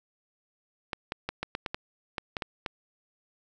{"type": "clicks", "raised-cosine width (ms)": 0.3, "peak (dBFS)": -15, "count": 11, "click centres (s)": [0.932, 1.121, 1.29, 1.43, 1.551, 1.662, 1.745, 2.182, 2.368, 2.422, 2.662], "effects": []}